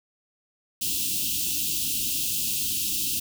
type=band-stop noise; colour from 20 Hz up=white; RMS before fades=-27 dBFS; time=0.81-3.2 s; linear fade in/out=10 ms; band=350 to 2600 Hz; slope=96 dB/octave; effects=none